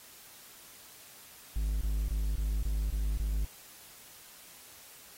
triangle tone bursts, 51.91 Hz, G#1, in tune, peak -26 dBFS, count 7, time 1.56-3.448 s, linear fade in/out 0 ms, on 250 ms, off 23 ms, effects white hiss -53 dBFS RMS until 5.17 s + AAC 48 kbps

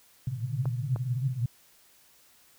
pink band-pass noise, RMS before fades -30 dBFS, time 0.27-1.46 s, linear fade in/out 5 ms, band 120 to 140 Hz, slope 96 dB/octave
clicks, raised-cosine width 1 ms, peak -24 dBFS, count 2, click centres 0.656 / 0.961 s
effects white hiss -60 dBFS RMS until 2.58 s

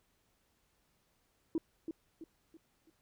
sine tone with echo, 324.7 Hz, E4, 26 cents flat, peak -28 dBFS, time 1.55-1.58 s, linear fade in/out 2 ms, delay 330 ms, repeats 4, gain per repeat -8 dB, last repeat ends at 2.9 s, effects tanh soft clip ceiling -26 dBFS + pink hiss -75 dBFS RMS until 3.01 s

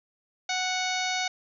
harmonic tone with a mistuned harmonic, 740 Hz, F#5, in tune, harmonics 1 / 2 / 3 / 4 / 5 / 6 / 7 / 8 / 9, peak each -31 / -35 / -32 / -39 / -34 / -37 / -41 / -37 / -43 dBFS, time 0.49-1.28 s, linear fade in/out 5 ms, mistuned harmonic 4, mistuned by -18 cents, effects none

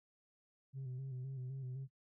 sine tone with vibrato, 130.81 Hz, C3, in tune, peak -39 dBFS, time 0.73-1.88 s, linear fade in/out 50 ms, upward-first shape square, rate 3.9 Hz, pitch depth 50 cents each way, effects noise-tail reverb RT60 0.1 s tail -17 dB re dry + tanh soft clip ceiling -40 dBFS

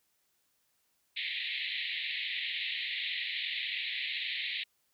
pink band-pass noise, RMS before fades -36 dBFS, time 1.16-4.64 s, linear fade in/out 10 ms, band 1900 to 4100 Hz, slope 96 dB/octave, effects white hiss -75 dBFS RMS until 4.93 s

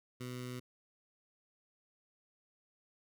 15% pulse tone with notch filter, 124.9 Hz, B2, 20 cents sharp, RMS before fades -43 dBFS, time 0.2-0.6 s, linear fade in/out 10 ms, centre 730 Hz, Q 0.81, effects none

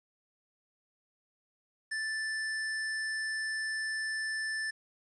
square tone, 1760 Hz, A6, in tune, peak -33 dBFS, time 1.91-4.71 s, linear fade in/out 10 ms, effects resampled to 22050 Hz + 11-bit

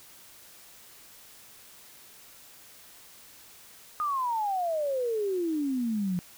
sine exponential sweep, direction down, 1244.5 to 173.9 Hz, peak -26 dBFS, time 4-6.19 s, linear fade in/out 0 ms, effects white hiss -52 dBFS RMS until 6.37 s

